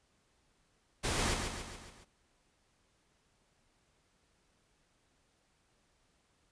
pink noise with echo, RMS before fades -33 dBFS, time 1.03-1.35 s, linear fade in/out 20 ms, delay 140 ms, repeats 5, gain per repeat -5 dB, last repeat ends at 2.05 s, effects pink hiss -73 dBFS RMS until 6.51 s + resampled to 22050 Hz

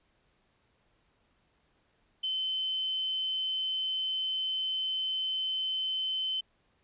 sine tone, 3064 Hz, G7, 40 cents flat, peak -29 dBFS, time 2.23-6.41 s, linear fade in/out 10 ms, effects pink hiss -71 dBFS RMS until 6.83 s + resampled to 8000 Hz

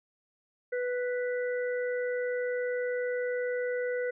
harmonic tone, 493.9 Hz, B4, in tune, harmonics 1 / 3 / 4, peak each -29 / -39 / -41 dBFS, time 0.72-4.11 s, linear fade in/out 10 ms, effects none

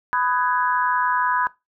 sine chord, G# minor seventh, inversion first, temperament just, 996.7 / 1245.9 / 1495.1 / 1661.2 Hz, B5 / D#6 / F#6 / G#6, +16 / +2 / +18 / 0 cents, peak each -21 / -27 / -26 / -25 dBFS, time 0.13-1.47 s, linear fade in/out 0 ms, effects noise-tail reverb RT60 0.2 s tail -18 dB re dry

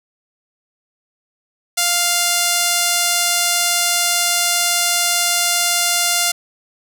sawtooth tone with band-pass filter, 699 Hz, F5, 1 cent sharp, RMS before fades -17 dBFS, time 1.77-6.32 s, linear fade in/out 10 ms, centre 8400 Hz, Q 0.71, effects none

